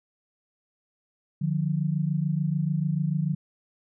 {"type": "tone pair together", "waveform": "sine", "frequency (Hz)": [150.4, 177.26], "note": ["D3", "F3"], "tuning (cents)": [42, 26], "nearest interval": "minor third", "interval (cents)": 284, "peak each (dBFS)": [-25, -27], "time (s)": [1.41, 3.35], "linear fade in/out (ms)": 10, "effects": []}